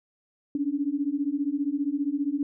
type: beating tone pair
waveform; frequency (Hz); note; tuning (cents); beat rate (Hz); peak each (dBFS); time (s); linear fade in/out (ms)
sine; 277.2 / 292.2; C#4 / D4; 0 / -9; 15; -28 / -27; 0.55-2.43; 2
effects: none

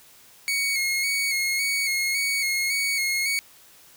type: tone with vibrato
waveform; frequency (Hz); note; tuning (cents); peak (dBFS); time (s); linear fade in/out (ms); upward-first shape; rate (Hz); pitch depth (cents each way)
sawtooth; 2197; C#7; -16; -19; 0.48-3.39; 0; square; 1.8; 32
effects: white hiss -52 dBFS RMS until 3.96 s

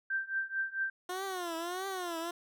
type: tone with tremolo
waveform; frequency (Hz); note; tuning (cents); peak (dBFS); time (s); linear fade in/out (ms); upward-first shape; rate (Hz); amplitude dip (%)
sine; 1568; G6; 0; -28; 0.1-0.9; 5; triangle; 4.5; 95
type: tone with vibrato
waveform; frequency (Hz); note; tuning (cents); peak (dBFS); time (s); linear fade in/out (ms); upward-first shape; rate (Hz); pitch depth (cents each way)
15% pulse; 357.3; F4; +40; -29; 1.09-2.31; 5; triangle; 1.6; 170
effects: none

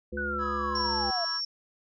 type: harmonic tone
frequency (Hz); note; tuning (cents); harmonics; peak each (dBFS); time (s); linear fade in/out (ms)
71.1; C#2; +45; 1 / 3 / 5 / 7; -38 / -38 / -38 / -38; 0.12-1.11; 10
type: linear sweep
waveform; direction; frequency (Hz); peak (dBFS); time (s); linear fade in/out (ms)
sine; down; 1505 to 659.3; -30; 0.17-1.25; 5
type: chord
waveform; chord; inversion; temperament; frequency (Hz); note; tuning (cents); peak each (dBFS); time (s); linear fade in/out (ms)
triangle; C# minor seventh; third; equal with one note detuned; 987.8 / 1115.2 / 1318.5 / 1661.2; B5 / C#6 / E6 / G#6; 0 / +10 / 0 / 0; -38 / -43 / -37 / -37; 0.38-1.41; 50
type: tone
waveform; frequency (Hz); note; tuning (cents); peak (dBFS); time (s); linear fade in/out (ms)
sine; 5480; F8; -34; -29; 0.75-1.45; 5
effects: resampled to 16000 Hz

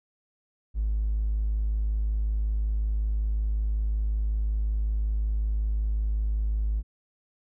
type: tone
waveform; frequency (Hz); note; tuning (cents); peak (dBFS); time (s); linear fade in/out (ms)
triangle; 52.7; G#1; +26; -20; 0.74-6.83; 50
effects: tanh soft clip ceiling -20 dBFS

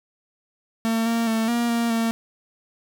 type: tone with pitch steps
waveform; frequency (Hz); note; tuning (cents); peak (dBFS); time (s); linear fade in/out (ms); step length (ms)
45% pulse; 226 / 230.6 / 223.5 / 236.7 / 233.5 / 227.8; A3 / A#3 / A3 / A#3 / A#3 / A#3; +47 / -19 / +27 / +27 / +3 / -40; -20; 0.85-2.11; 0; 210
effects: none

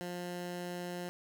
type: tone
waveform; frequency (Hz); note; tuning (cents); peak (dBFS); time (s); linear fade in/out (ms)
15% pulse; 176.9; F3; +23; -32; 0.01-1.09; 0
effects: none

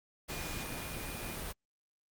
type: tone in noise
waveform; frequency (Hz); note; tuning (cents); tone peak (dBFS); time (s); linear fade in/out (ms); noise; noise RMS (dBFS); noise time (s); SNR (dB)
sine; 2436; D#7; -37; -48; 0.3-1.37; 20; pink; -40; 0.28-1.53; -11
effects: Opus 48 kbps

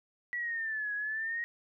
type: exponential two-way sweep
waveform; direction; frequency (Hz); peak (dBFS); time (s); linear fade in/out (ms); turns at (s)
sine; down then up; 1952 to 1661.2 to 1890; -32; 0.33-1.44; 0; 0.94
effects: none

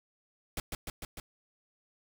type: noise with echo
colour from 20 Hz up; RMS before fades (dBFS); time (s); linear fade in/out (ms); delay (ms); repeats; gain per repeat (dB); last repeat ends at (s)
pink; -35; 0.57-0.6; 2; 150; 4; -2; 1.2
effects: none

